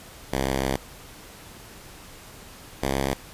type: tone pair in turn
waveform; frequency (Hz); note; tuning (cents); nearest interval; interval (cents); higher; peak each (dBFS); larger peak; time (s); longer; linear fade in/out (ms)
5% pulse; 66.7 / 67.87; C2 / C#2; +34 / -36; unison; 30; second; -12; neither; 0.32-0.77 / 2.82-3.14; first; 10
effects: pink hiss -45 dBFS RMS until 3.33 s + resampled to 32000 Hz

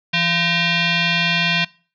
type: tone with frequency modulation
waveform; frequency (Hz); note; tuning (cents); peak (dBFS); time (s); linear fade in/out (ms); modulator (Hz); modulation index
sine; 167.8; E3; +31; -15; 0.13-1.65; 10; 855; 4.3
effects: noise-tail reverb RT60 0.4 s tail -23 dB re dry

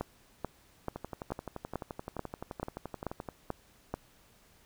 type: two click trains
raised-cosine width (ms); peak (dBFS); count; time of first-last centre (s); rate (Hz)
1; -24 / -19; 28 / 10; 0.96-3.288 / 0.01-3.94; 11.6 / 2.29
effects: pink hiss -63 dBFS RMS until 4.65 s

